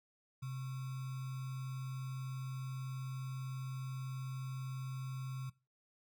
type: tone with sample-and-hold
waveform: sine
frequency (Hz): 130.81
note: C3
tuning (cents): 0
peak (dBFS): -39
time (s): 0.42-5.5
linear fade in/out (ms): 10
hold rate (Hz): 1225
effects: noise-tail reverb RT60 0.3 s tail -21 dB re dry